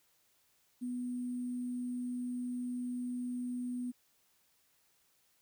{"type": "tone with sample-and-hold", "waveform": "sine", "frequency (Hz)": 246.9, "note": "B3", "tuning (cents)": 0, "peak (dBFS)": -35, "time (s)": [0.81, 3.92], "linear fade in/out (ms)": 20, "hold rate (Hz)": 8820, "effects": ["white hiss -72 dBFS RMS until 5.41 s"]}